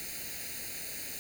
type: noise with comb filter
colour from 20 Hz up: white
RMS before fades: -40 dBFS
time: 0-1.19 s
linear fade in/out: 0 ms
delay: 0.45 ms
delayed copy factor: +0.8
effects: none